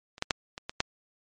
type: clicks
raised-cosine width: 0.2 ms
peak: -28 / -10 / -6 / -20 / -17 / -7 dBFS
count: 6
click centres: 0.181 / 0.224 / 0.308 / 0.579 / 0.695 / 0.804 s
effects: MP3 48 kbps